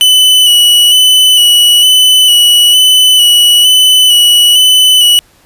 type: tone with vibrato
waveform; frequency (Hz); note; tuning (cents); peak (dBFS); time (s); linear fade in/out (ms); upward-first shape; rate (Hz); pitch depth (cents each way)
45% pulse; 2974; F#7; +8; -3; 0.01-5.19; 0; square; 1.1; 21
effects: pink hiss -46 dBFS RMS until 5.45 s + resampled to 32000 Hz